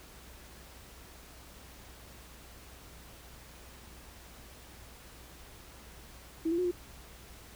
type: tone with pitch steps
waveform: sine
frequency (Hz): 325 / 339.8 / 361.9 / 353.1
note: E4 / F4 / F#4 / F4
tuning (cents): -24 / -47 / -38 / +19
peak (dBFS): -27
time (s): 6.45-6.714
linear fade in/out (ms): 10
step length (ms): 66
effects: added 61 Hz sine -55 dBFS peak until 7.55 s + pink hiss -53 dBFS RMS until 7.55 s

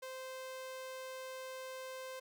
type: tone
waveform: sawtooth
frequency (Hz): 520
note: C5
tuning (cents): -11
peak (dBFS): -40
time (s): 0.02-2.2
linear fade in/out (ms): 10
effects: none

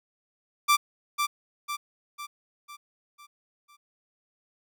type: tone with echo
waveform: sawtooth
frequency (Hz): 1174.7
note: D6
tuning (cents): 0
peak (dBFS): -14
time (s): 0.68-0.77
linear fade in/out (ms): 20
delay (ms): 500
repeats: 6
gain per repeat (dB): -6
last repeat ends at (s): 3.77
effects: none

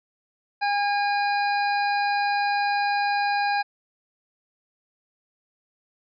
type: harmonic tone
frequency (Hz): 814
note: G#5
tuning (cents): -35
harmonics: 1 / 2 / 3 / 5 / 6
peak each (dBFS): -22 / -28 / -32 / -36 / -38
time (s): 0.61-3.63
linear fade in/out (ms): 20
effects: none

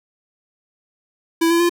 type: tone with pitch steps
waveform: square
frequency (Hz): 331.1 / 338.4 / 346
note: E4 / E4 / F4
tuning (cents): +8 / +45 / -16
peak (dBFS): -14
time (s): 1.41-1.695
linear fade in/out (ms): 10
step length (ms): 95
effects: 9-bit

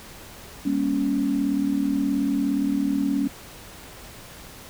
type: tone cluster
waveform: sine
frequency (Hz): 202.2 / 240.3 / 279.3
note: G#3 / B3 / C#4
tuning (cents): -46 / -47 / +13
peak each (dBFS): -27 / -28 / -22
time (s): 0.65-3.28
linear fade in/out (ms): 10
effects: pink hiss -43 dBFS RMS until 4.69 s

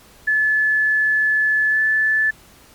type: tone with pitch glide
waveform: sine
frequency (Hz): 1727 to 1743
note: A6 to A6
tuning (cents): -33 to -17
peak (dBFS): -14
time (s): 0.27-2.31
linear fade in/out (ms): 10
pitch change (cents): +16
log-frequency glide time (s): 1.7-1.79
effects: pink hiss -48 dBFS RMS until 2.74 s + MP3 96 kbps

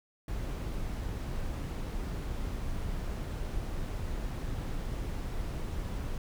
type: noise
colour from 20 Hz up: brown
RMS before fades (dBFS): -35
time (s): 0.28-6.18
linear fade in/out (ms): 2
effects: none

